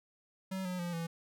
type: tone with pitch steps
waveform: square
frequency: 189.6 / 181.67 / 174.06 / 166.78 Hz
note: F#3 / F#3 / F3 / E3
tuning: +43 / -31 / -6 / +21 cents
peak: -36 dBFS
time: 0.51-1.07 s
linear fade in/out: 10 ms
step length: 140 ms
effects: none